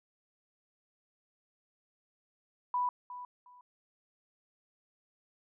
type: tone with echo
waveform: sine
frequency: 987.8 Hz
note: B5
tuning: in tune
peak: -28 dBFS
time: 2.74-2.89 s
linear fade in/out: 2 ms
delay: 360 ms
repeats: 2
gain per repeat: -13 dB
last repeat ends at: 3.61 s
effects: none